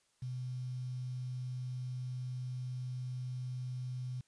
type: tone with quantisation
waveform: sine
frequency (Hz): 126.4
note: B2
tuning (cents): +41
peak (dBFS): -37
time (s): 0.22-4.21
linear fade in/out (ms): 5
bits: 10
effects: white hiss -74 dBFS RMS until 4.27 s + resampled to 22050 Hz